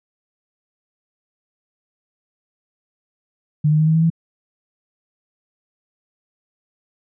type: tone with pitch steps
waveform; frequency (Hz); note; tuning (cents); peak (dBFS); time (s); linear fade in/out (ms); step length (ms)
sine; 150.7 / 153.42 / 156.19 / 159.02 / 161.89 / 164.81; D3 / D#3 / D#3 / D#3 / E3 / E3; +45 / -24 / +7 / +38 / -31 / 0; -12; 3.64-4.102; 10; 77
effects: none